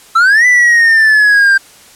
triangle exponential two-way sweep, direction up then down, 1300 to 2000 to 1573 Hz, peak -3 dBFS, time 0.15-1.58 s, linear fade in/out 10 ms, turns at 0.46 s, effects white hiss -40 dBFS RMS until 1.95 s + low-pass 11000 Hz 12 dB/octave

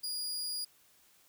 sawtooth tone, 4867 Hz, D#8, 39 cents flat, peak -32 dBFS, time 0.03-0.65 s, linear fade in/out 10 ms, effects white hiss -65 dBFS RMS until 1.28 s

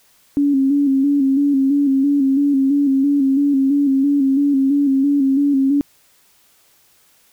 sine tone with vibrato, 277.2 Hz, C#4, in tune, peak -12 dBFS, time 0.37-5.81 s, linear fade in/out 0 ms, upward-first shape square, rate 3 Hz, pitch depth 50 cents each way, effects white hiss -55 dBFS RMS until 7.32 s

